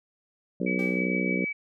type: harmonic tone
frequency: 61.9 Hz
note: B1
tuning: 5 cents sharp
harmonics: 3 / 4 / 5 / 6 / 7 / 8 / 9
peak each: -29 / -31 / -33 / -35 / -36 / -37 / -38 dBFS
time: 0.6-1.45 s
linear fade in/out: 5 ms
type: tone with tremolo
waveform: sine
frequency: 2287 Hz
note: D7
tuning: 47 cents flat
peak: -27 dBFS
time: 0.66-1.53 s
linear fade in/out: 10 ms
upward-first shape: triangle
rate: 6.5 Hz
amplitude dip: 40%
type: tone with exponential decay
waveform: sawtooth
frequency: 395 Hz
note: G4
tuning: 13 cents sharp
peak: -35 dBFS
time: 0.79-1.25 s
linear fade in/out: 0 ms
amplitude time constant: 100 ms
effects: none